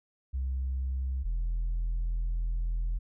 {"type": "tone pair in turn", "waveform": "sine", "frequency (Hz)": [65.4, 41.71], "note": ["C2", "E1"], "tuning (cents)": [0, 21], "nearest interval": "minor sixth", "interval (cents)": 779, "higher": "first", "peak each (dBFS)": [-27, -25], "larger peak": "second", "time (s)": [[0.33, 1.24], [1.24, 2.99]], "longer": "second", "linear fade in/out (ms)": 20, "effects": ["tanh soft clip ceiling -26 dBFS"]}